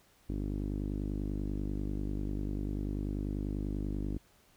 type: tone with low-pass filter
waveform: sawtooth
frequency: 50.2 Hz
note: G1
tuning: 42 cents sharp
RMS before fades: -35 dBFS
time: 0.29-4.18 s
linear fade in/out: 5 ms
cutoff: 300 Hz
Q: 3
effects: pink hiss -65 dBFS RMS until 4.56 s